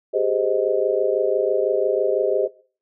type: chord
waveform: sine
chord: Ab major seventh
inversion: third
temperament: just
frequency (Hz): 389.3 / 415.3 / 519.1 / 623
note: G4 / Ab4 / C5 / Eb5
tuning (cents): -12 / 0 / -14 / +2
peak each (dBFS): -23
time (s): 0.13-2.48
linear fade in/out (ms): 20
effects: noise-tail reverb RT60 0.4 s tail -18 dB re dry